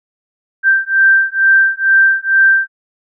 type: beating tone pair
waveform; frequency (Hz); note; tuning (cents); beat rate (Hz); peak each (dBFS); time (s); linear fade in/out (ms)
sine; 1568 / 1570.2; G6 / G6; 0 / +2; 2.2; -11; 0.63-2.68; 50
effects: none